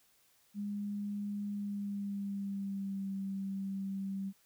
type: tone with pitch glide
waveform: sine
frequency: 204.3 to 194.62 Hz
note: G#3 to G3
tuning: -28 to -12 cents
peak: -35 dBFS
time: 0.54-4.33 s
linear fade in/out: 50 ms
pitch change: -84 cents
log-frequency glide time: 1.46-3.11 s
effects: white hiss -69 dBFS RMS until 4.45 s